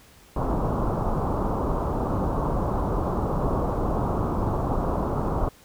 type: low-pass noise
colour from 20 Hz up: pink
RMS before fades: -25 dBFS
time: 0.36-5.49 s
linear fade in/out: 5 ms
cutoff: 1200 Hz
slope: 48 dB/octave
effects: pink hiss -53 dBFS RMS until 5.64 s